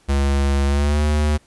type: tone with pitch glide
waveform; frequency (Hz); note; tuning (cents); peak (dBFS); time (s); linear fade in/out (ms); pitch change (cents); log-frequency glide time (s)
square; 69.6 to 75.03; C#2 to D2; +8 to +38; -16; 0.08-1.38; 20; +130; 0.66-1.03
effects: pink hiss -56 dBFS RMS until 1.46 s + resampled to 24000 Hz